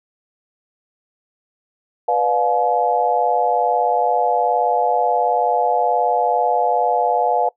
sine chord, B diminished seventh, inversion none, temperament just, 493.9 / 592.7 / 711.2 / 853.4 Hz, B4 / D5 / F5 / Ab5, 0 / +16 / +31 / +47 cents, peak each -21 / -24 / -18 / -20 dBFS, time 2.08-7.49 s, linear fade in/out 5 ms, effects noise-tail reverb RT60 0.1 s tail -21 dB re dry

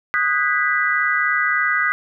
sine chord, G# minor seventh, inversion second, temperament equal with one note detuned, 1244.5 / 1480 / 1623.3 / 1975.5 Hz, D#6 / F#6 / G#6 / B6, 0 / 0 / -40 / 0 cents, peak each -22 / -22 / -23 / -20 dBFS, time 0.14-1.92 s, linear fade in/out 0 ms, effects none

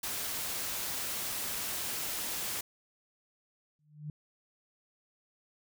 white noise, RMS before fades -36 dBFS, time 0.03-2.61 s, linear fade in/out 5 ms
sine tone with exponential growth, 150.3 Hz, D3, 40 cents sharp, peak -34 dBFS, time 3.79-4.1 s, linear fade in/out 2 ms, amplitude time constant 67 ms
effects none

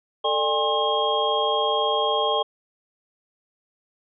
sine tone cluster, 443.8 / 596 / 810 / 1066 / 3248 Hz, A4 / D5 / G#5 / C6 / G#7, +15 / +25 / -43 / +32 / -39 cents, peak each -26 dBFS, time 0.24-2.43 s, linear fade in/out 10 ms, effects none

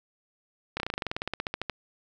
slowing click train, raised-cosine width 0.3 ms, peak -14 dBFS, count 19, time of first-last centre 0.77-1.697 s, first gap 30 ms, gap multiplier 1.06, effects 9-bit

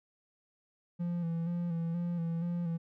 triangle tone with vibrato, 169.9 Hz, F3, 47 cents flat, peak -29 dBFS, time 0.99-2.78 s, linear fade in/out 20 ms, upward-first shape square, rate 2.1 Hz, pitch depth 35 cents each way, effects none

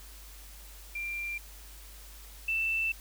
sine tone pair in turn, 2375 / 2663 Hz, D7 / E7, +19 / +17 cents, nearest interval major second, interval 198 cents, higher second, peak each -33 / -27 dBFS, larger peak second, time 0.95-1.38 / 2.48-2.92 s, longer second, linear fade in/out 5 ms, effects added 50 Hz sine -48 dBFS peak until 3 s + white hiss -52 dBFS RMS until 3 s

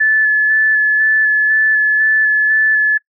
sine tone with vibrato, 1732 Hz, A6, 28 cents flat, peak -9 dBFS, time 0-2.98 s, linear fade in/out 10 ms, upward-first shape square, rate 2 Hz, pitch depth 12 cents each way, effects noise-tail reverb RT60 0.1 s tail -24 dB re dry

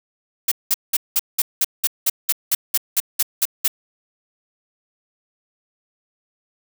blue noise bursts, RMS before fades -17 dBFS, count 15, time 0.48-3.68 s, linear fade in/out 5 ms, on 36 ms, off 190 ms, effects none

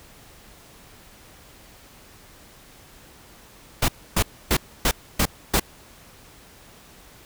pink noise bursts, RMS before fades -19 dBFS, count 6, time 3.82-5.598 s, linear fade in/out 5 ms, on 63 ms, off 280 ms, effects pink hiss -49 dBFS RMS until 7.25 s

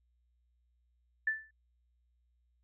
sine tone with exponential decay, 1760 Hz, A6, in tune, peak -25 dBFS, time 1.27-1.51 s, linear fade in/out 5 ms, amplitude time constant 51 ms, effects added 60 Hz sine -70 dBFS peak until 2.63 s

